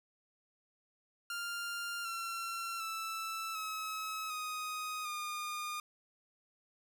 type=tone with pitch steps; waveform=sawtooth; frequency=1396.9 / 1358.7 / 1321.5 / 1285.4 / 1250.3 / 1216.1 Hz; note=F6 / F6 / E6 / E6 / D#6 / D#6; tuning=0 / -48 / +4 / -44 / +8 / -40 cents; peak=-34 dBFS; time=1.3-5.8 s; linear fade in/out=2 ms; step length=750 ms; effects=none